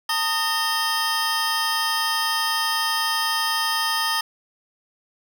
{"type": "tone cluster", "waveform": "square", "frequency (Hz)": [900, 1244, 1828, 3156, 5040], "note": ["A5", "D#6", "A#6", "G7", "D#8"], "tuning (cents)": [39, -1, -34, 11, 21], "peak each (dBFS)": -28, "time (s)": [0.09, 4.21], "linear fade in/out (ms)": 5, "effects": []}